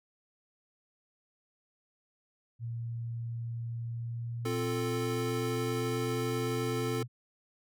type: tone with pitch glide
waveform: sine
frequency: 116.54 to 121.77 Hz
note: A#2 to B2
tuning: 0 to -24 cents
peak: -34 dBFS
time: 2.59-7.08 s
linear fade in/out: 50 ms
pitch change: +76 cents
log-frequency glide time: 3.87-6.17 s
type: chord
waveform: square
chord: F major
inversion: second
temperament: equal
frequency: 261.6 / 349.2 / 440 Hz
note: C4 / F4 / A4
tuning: 0 / 0 / 0 cents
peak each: -38 / -38 / -35 dBFS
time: 4.45-7.03 s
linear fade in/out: 5 ms
effects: none